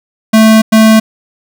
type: tone bursts at uneven times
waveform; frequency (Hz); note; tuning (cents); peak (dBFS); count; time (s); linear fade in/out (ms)
square; 220; A3; 0; -3; 2; 0.33-0.62 / 0.72-1; 10
effects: none